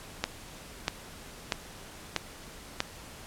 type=click train; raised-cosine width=0.2 ms; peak=-9 dBFS; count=5; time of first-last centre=0.24-2.804 s; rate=1.56 Hz; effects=pink hiss -47 dBFS RMS until 3.26 s + low-pass 12000 Hz 12 dB/octave